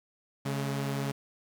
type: tone pair together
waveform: sawtooth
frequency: 138.38 / 212.6 Hz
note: C#3 / G#3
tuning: -3 / +41 cents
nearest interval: perfect fifth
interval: 744 cents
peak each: -27 / -33 dBFS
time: 0.45-1.12 s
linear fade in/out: 10 ms
effects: 11-bit